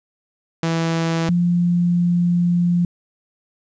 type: tone pair in turn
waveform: sawtooth / sine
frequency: 164.7 / 174.49 Hz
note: E3 / F3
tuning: -1 / -1 cents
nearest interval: minor second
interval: 100 cents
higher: second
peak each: -14 dBFS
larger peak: neither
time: 0.63-1.29 / 1.29-2.85 s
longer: second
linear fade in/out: 2 ms
effects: resampled to 16000 Hz + 9-bit